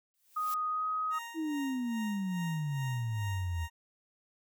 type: noise with exponential growth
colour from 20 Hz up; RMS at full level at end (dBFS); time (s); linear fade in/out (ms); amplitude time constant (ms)
blue; -40; 0.14-0.54; 0; 86
type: tone with pitch glide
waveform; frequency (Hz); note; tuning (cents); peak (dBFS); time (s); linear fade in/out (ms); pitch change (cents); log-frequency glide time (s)
sine; 1244.5 to 1259.7; D#6 to D#6; 0 to +21; -30; 0.36-1.19; 10; +21; 0.69-0.87
type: tone with tremolo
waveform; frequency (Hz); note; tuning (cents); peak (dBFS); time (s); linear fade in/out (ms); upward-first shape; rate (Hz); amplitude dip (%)
20% pulse; 932.3; A#5; 0; -35; 1.1-3.7; 50; sine; 2.4; 65
type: exponential sweep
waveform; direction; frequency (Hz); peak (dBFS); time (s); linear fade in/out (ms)
sine; down; 329.6 to 79.5; -31; 1.34-3.68; 50
effects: none